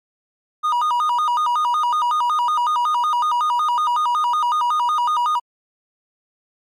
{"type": "tone with vibrato", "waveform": "triangle", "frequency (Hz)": 1089, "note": "C#6", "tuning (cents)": -31, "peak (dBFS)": -14, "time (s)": [0.63, 5.4], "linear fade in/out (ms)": 20, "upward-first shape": "square", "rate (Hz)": 5.4, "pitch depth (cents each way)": 210, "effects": ["MP3 64 kbps"]}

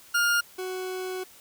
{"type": "tone pair in turn", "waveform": "40% pulse", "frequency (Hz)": [1413, 371.2], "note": ["F6", "F#4"], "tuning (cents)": [20, 6], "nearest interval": "octave + major seventh", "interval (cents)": 2314, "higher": "first", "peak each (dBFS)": [-20, -30], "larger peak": "first", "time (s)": [[0.14, 0.41], [0.58, 1.24]], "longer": "second", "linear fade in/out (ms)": 10, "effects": ["white hiss -52 dBFS RMS until 1.4 s"]}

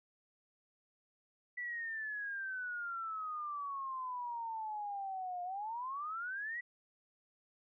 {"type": "exponential two-way sweep", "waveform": "sine", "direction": "down then up", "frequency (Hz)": [1975.5, 706, 1975.5], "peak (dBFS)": -38, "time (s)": [1.57, 6.61], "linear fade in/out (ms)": 10, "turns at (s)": 5.43, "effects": []}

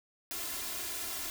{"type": "noise with comb filter", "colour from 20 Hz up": "white", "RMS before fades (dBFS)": -38, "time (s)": [0.31, 1.3], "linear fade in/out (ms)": 0, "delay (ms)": 2.9, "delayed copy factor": 0.8, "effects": []}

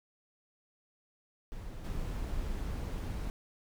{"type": "noise with level steps", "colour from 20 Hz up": "brown", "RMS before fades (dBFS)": [-42, -36], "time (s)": [1.52, 3.3], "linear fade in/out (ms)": 0, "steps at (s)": 1.84, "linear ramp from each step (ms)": 10, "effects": []}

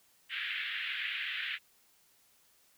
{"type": "band-pass noise", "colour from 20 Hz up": "pink", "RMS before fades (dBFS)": -37, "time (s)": [0.29, 1.59], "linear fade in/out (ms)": 50, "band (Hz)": [1600, 3400], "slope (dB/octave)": 48, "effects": ["white hiss -67 dBFS RMS until 2.77 s"]}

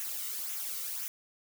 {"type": "noise with flanger", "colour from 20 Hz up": "blue", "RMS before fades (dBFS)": -37, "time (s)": [0, 1.08], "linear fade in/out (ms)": 0, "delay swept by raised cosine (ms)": [0.22, 1.22], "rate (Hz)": 1.9, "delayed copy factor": -0.55, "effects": []}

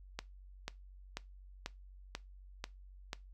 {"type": "click train", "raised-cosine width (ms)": 0.2, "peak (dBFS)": -21, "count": 7, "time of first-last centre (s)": [0.19, 3.131], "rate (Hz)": 2.04, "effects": ["noise-tail reverb RT60 0.2 s tail -20 dB re dry", "added 47 Hz sine -52 dBFS peak until 3.33 s"]}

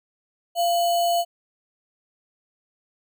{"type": "tone with sample-and-hold", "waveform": "sine", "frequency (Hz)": 690, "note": "F5", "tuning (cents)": -21, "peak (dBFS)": -18, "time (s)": [0.55, 1.25], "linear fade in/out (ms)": 50, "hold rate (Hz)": 3675, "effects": []}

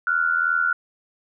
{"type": "tone pair together", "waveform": "sine", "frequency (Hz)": [1390.3, 1473], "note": ["F6", "F#6"], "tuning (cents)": [-8, -8], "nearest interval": "minor second", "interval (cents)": 100, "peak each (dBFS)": -21, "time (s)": [0.07, 0.73], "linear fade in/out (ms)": 2, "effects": []}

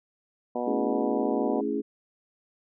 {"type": "harmonic tone", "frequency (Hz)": 122, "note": "B2", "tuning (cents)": -21, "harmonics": [2, 3, 4, 5, 6, 7, 8], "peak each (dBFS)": [-33, -36, -33, -33, -34, -41, -40], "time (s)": [0.55, 1.61], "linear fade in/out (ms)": 5}
{"type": "chord", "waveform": "sine", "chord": "A major seventh", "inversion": "none", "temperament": "equal", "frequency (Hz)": [220, 277.2, 329.6, 415.3], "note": ["A3", "C#4", "E4", "G#4"], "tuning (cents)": [0, 0, 0, 0], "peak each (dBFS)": [-33, -30, -33, -30], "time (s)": [0.66, 1.82], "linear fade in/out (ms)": 20}
{"effects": []}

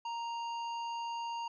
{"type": "tone with tanh clipping", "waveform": "sine", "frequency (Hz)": 932.3, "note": "A#5", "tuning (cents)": 0, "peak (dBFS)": -38, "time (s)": [0.05, 1.48], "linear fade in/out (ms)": 5, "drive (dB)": 14, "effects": ["resampled to 16000 Hz"]}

